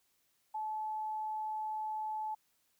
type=tone; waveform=sine; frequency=864 Hz; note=A5; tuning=32 cents flat; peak=-35 dBFS; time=0.54-2.35 s; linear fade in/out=10 ms; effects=white hiss -75 dBFS RMS until 2.79 s